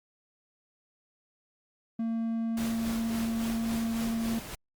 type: tone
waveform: triangle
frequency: 227.5 Hz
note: A#3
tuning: 42 cents flat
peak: -26 dBFS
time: 1.99-4.39 s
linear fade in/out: 5 ms
type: noise with tremolo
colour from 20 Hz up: pink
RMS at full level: -38 dBFS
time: 2.57-4.55 s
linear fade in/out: 2 ms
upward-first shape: sine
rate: 3.6 Hz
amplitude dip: 45%
effects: Opus 48 kbps